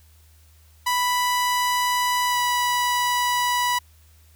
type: tone with pitch glide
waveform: sawtooth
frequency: 987.8 to 981 Hz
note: B5 to B5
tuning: 0 to -12 cents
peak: -16 dBFS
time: 0.86-3.79 s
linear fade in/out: 10 ms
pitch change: -12 cents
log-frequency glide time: 2.27-2.38 s
effects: added 78 Hz sine -51 dBFS peak until 4.35 s + white hiss -59 dBFS RMS until 4.35 s